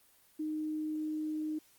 sine tone, 308.7 Hz, D#4, 14 cents flat, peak -33 dBFS, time 0.39-1.59 s, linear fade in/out 10 ms, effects white hiss -65 dBFS RMS until 1.78 s + Opus 24 kbps

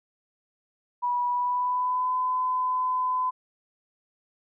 sine tone with pitch glide, 976 to 1012.8 Hz, B5 to B5, -21 to +43 cents, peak -23 dBFS, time 1.02-3.31 s, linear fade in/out 20 ms, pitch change +64 cents, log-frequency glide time 1.27-2.15 s, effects none

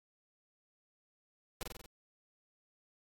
pink noise with echo, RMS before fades -39 dBFS, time 1.61-1.63 s, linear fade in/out 0 ms, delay 46 ms, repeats 5, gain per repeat -3 dB, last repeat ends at 1.86 s, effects AAC 64 kbps

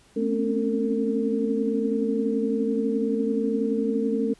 sine tone cluster, 218.6 / 248.1 / 265.2 / 277 / 453.5 Hz, A3 / B3 / C4 / C#4 / A#4, -11 / +8 / +23 / -1 / -48 cents, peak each -26 / -33 / -31 / -29 / -26 dBFS, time 0.16-4.34 s, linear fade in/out 10 ms, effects pink hiss -57 dBFS RMS until 4.39 s + resampled to 24000 Hz

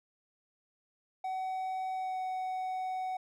triangle tone with pitch glide, 753 to 746.9 Hz, F#5 to F#5, +30 to +16 cents, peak -31 dBFS, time 1.24-3.17 s, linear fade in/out 5 ms, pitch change -14 cents, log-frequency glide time 1.95-2.19 s, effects none

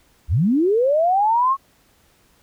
sine linear sweep, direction up, 54.3 to 1108.7 Hz, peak -14 dBFS, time 0.28-1.57 s, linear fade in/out 50 ms, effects pink hiss -58 dBFS RMS until 2.42 s

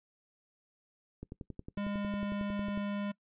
click train, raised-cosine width 3 ms, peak -29 dBFS, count 18, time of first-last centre 1.23-2.775 s, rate 11 Hz
square tone, 203.1 Hz, G#3, 38 cents flat, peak -34 dBFS, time 1.77-3.12 s, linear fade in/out 10 ms
effects noise-tail reverb RT60 0.1 s tail -22 dB re dry + resampled to 8000 Hz

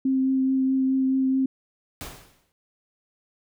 sine tone with vibrato, 264.1 Hz, C4, 16 cents sharp, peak -19 dBFS, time 0.05-1.46 s, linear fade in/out 5 ms, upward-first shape triangle, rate 4.7 Hz, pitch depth 13 cents each way
pink noise with exponential decay, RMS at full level -34 dBFS, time 2.01-2.52 s, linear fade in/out 0 ms, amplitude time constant 110 ms
effects none

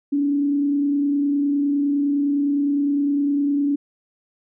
sine tone with frequency modulation, 285 Hz, C#4, 48 cents sharp, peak -17 dBFS, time 0.12-3.76 s, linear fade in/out 10 ms, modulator 29.8 Hz, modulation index 0.28, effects none

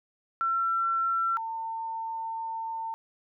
sine tone pair in turn, 1351 / 901.7 Hz, E6 / A5, +42 / +42 cents, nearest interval perfect fifth, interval 700 cents, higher first, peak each -24 / -31 dBFS, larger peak first, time 0.41-1.37 / 1.37-2.94 s, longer second, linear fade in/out 0 ms, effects none

